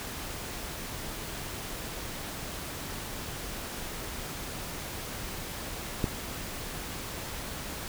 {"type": "click", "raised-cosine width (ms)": 3, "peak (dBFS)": -13, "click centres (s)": 6.042, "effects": ["pink hiss -38 dBFS RMS until 7.88 s"]}